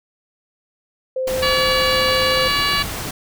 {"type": "tone", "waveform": "sine", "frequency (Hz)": 519, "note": "C5", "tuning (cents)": -14, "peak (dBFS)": -19, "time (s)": [1.16, 2.48], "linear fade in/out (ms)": 5}
{"type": "noise", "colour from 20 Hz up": "pink", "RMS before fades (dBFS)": -27, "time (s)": [1.27, 3.11], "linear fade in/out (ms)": 5}
{"type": "harmonic tone", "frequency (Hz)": 571, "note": "D5", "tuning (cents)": -49, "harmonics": [2, 3, 4, 5, 6, 7, 8], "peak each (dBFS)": [-22, -24, -25, -24, -30, -24, -25], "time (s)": [1.42, 2.83], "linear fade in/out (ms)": 10}
{"effects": []}